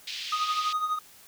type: band-pass noise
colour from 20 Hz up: pink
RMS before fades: -36 dBFS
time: 0.07-0.73 s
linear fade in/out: 5 ms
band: 2700 to 4800 Hz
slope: 24 dB/octave
type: tone with tremolo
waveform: triangle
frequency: 1244.5 Hz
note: D#6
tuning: in tune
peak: -21 dBFS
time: 0.32-0.99 s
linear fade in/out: 5 ms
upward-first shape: triangle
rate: 12 Hz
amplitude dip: 70%
effects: white hiss -53 dBFS RMS until 1.27 s